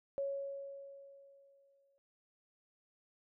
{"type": "tone with exponential decay", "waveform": "sine", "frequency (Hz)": 554.4, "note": "C#5", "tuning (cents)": 0, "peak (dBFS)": -33, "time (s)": [0.18, 1.98], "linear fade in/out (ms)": 0, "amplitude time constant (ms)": 390, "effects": []}